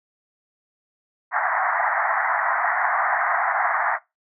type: band-pass noise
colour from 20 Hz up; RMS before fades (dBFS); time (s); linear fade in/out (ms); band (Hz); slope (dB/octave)
pink; -22; 1.31-3.99; 50; 670 to 2000; 96
effects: noise-tail reverb RT60 0.2 s tail -19 dB re dry